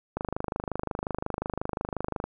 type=click train; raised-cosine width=1 ms; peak=-15 dBFS; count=54; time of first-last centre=0.17-2.24 s; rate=25.6 Hz; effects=none